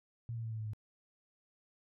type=tone with pitch steps; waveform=sine; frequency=116.54 / 114.54 / 112.57 / 110.64 / 108.74 / 106.87 Hz; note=A#2 / A#2 / A2 / A2 / A2 / A2; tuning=0 / -30 / +40 / +10 / -20 / -50 cents; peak=-37 dBFS; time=0.29-0.734 s; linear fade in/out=0 ms; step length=74 ms; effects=none